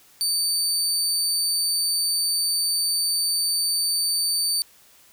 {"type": "tone", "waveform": "25% pulse", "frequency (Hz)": 4585, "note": "D8", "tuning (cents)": -42, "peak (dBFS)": -16, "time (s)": [0.21, 4.62], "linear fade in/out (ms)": 0, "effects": ["white hiss -54 dBFS RMS until 5.12 s"]}